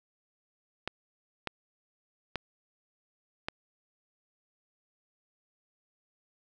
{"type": "clicks", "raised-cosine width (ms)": 0.3, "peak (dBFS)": -16, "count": 4, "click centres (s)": [0.876, 1.473, 2.357, 3.485], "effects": []}